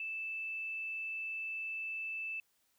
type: tone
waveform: sine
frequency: 2637 Hz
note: E7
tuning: in tune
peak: -37 dBFS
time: 0-2.4 s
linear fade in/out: 2 ms
effects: white hiss -75 dBFS RMS until 2.78 s